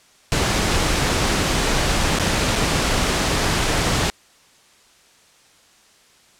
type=noise with dropouts; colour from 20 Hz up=pink; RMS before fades=-19 dBFS; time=0.32-4.1 s; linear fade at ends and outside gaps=0 ms; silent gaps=2.187-2.197 / 2.555-2.559 s; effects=white hiss -53 dBFS RMS until 6.39 s + low-pass 8000 Hz 12 dB/octave

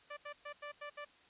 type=tone bursts at uneven times; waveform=15% pulse; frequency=586 Hz; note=D5; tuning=4 cents flat; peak=-37 dBFS; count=6; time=0.1-0.17 / 0.25-0.33 / 0.45-0.53 / 0.62-0.72 / 0.81-0.9 / 0.97-1.05 s; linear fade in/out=10 ms; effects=white hiss -64 dBFS RMS until 1.29 s + resampled to 8000 Hz

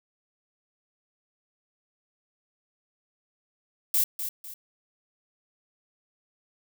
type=noise with echo; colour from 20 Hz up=violet; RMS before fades=-23 dBFS; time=3.94-4.04 s; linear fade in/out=2 ms; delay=250 ms; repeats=2; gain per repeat=-9 dB; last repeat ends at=4.54 s; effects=none

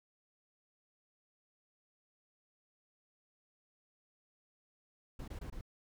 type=noise bursts; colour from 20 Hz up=brown; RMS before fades=-44 dBFS; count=4; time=5.19-5.612 s; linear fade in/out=5 ms; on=89 ms; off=22 ms; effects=none

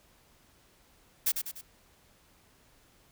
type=noise with echo; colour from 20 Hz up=blue; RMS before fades=-26 dBFS; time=1.26-1.32 s; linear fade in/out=10 ms; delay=98 ms; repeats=3; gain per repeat=-6 dB; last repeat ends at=1.614 s; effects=pink hiss -63 dBFS RMS until 3.11 s

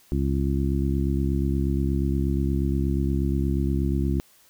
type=harmonic tone; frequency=68.4 Hz; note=C#2; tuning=23 cents flat; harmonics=1 / 2 / 3 / 4 / 5; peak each=-24 / -27 / -29 / -30 / -31 dBFS; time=0.12-4.2 s; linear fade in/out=0 ms; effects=white hiss -57 dBFS RMS until 4.49 s

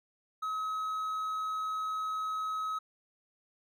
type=tone; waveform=triangle; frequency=1278 Hz; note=D#6; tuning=46 cents sharp; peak=-30 dBFS; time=0.42-2.79 s; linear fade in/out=10 ms; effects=none

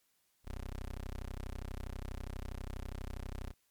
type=tone; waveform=20% pulse; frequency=32.3 Hz; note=C1; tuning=21 cents flat; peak=-35 dBFS; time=0.44-3.54 s; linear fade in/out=50 ms; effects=white hiss -75 dBFS RMS until 3.7 s + MP3 96 kbps

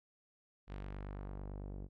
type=tone with low-pass filter sweep; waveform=sawtooth; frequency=49 Hz; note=G1; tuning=in tune; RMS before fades=-45 dBFS; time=0.67-1.89 s; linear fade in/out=50 ms; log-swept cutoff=3400 to 420 Hz; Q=0.88; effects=none

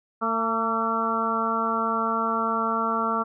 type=harmonic tone with a mistuned harmonic; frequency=225.4 Hz; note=A3; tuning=42 cents sharp; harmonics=1 / 2 / 3 / 4 / 5 / 6; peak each=-30 / -32 / -32 / -31 / -27 / -27 dBFS; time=0.21-3.24 s; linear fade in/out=20 ms; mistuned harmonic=5; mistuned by=+28 cents; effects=none

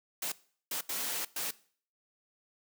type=noise bursts at uneven times; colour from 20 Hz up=white; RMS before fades=-35 dBFS; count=4; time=0.22-0.32 / 0.71-0.81 / 0.89-1.25 / 1.36-1.51 s; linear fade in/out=5 ms; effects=noise-tail reverb RT60 0.5 s tail -20 dB re dry + high-pass 200 Hz 12 dB/octave

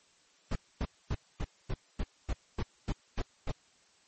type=noise bursts; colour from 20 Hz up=brown; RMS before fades=-31 dBFS; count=11; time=0.51-3.516 s; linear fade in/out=5 ms; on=46 ms; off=250 ms; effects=white hiss -65 dBFS RMS until 4.07 s + MP3 32 kbps

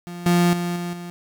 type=tone with level steps; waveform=35% pulse; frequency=174.61 Hz; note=F3; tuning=in tune; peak=-30 / -13 / -21 / -24 / -30 dBFS; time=0.07-1.1 s; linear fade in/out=0 ms; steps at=0.26 / 0.53 / 0.76 / 0.93 s; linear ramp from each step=2 ms; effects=none

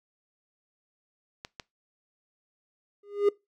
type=clicks; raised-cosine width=0.2 ms; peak=-21 dBFS; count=2; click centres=1.449 / 1.598 s
type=tone with exponential growth; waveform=triangle; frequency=407.7 Hz; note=G#4; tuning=32 cents flat; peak=-14 dBFS; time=3.03-3.29 s; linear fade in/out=5 ms; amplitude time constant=56 ms
effects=noise-tail reverb RT60 0.2 s tail -22 dB re dry

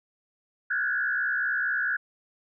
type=tone with frequency modulation; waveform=sine; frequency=1569 Hz; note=G6; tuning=1 cent sharp; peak=-24 dBFS; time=0.7-1.97 s; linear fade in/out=10 ms; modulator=64.4 Hz; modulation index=2; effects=none

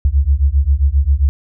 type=beating tone pair; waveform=sine; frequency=66.2 / 73.7 Hz; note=C2 / D2; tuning=+21 / +7 cents; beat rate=7.5 Hz; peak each=-13 dBFS; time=0.05-1.29 s; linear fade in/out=0 ms; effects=none

